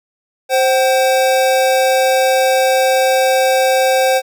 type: tone pair together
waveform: square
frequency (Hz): 525 / 762.9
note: C5 / G5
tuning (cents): +6 / -47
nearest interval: tritone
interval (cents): 647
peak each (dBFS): -13 / -16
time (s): 0.49-4.22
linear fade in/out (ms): 50
effects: none